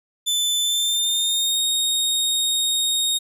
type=tone with pitch glide; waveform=sawtooth; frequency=3520 to 3725 Hz; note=A7 to A#7; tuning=0 to -2 cents; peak=-16 dBFS; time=0.26-3.19 s; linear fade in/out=20 ms; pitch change=+98 cents; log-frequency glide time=0.61-1.61 s; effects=resampled to 32000 Hz